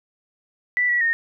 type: tone with pitch steps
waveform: sine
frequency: 1972 / 1938 / 1843 Hz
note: B6 / B6 / A#6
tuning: -3 / -33 / -20 cents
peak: -17 dBFS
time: 0.77-1.13 s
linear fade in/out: 0 ms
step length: 120 ms
effects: none